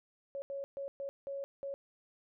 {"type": "tone bursts at uneven times", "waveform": "sine", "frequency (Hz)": 554.4, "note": "C#5", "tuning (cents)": 0, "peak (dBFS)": -37, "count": 6, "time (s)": [[0.35, 0.42], [0.5, 0.64], [0.77, 0.88], [1, 1.09], [1.27, 1.44], [1.63, 1.74]], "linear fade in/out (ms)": 0, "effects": []}